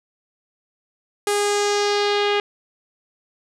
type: tone with low-pass filter sweep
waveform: sawtooth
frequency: 410 Hz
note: G#4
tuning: 22 cents flat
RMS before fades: -20 dBFS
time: 1.27-2.4 s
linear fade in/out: 2 ms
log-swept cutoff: 10000 to 3000 Hz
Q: 2.2
effects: none